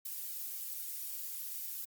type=noise with flanger; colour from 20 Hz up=violet; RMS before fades=-41 dBFS; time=0.05-1.85 s; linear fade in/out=5 ms; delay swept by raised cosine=1.3 to 3 ms; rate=3.9 Hz; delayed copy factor=+0.6; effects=Opus 48 kbps